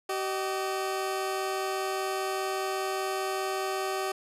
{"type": "tone pair together", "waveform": "20% pulse", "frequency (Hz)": [383, 617], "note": ["G4", "D#5"], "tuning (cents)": [-40, -15], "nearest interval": "minor sixth", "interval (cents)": 825, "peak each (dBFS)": [-25, -31], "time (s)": [0.09, 4.12], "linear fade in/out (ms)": 5, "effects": ["resampled to 32000 Hz"]}